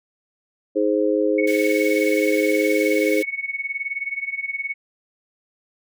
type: harmonic tone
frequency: 104.8 Hz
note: G#2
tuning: 16 cents sharp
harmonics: 3 / 4 / 5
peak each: -21 / -21 / -21 dBFS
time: 0.75-3.23 s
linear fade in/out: 20 ms
type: tone with tremolo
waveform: sine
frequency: 2217 Hz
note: C#7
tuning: in tune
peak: -21 dBFS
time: 1.38-4.74 s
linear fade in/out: 5 ms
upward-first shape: sine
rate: 19 Hz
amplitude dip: 85%
type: high-pass noise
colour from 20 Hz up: pink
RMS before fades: -36 dBFS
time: 1.47-3.23 s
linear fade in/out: 5 ms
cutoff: 1600 Hz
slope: 96 dB/octave
effects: none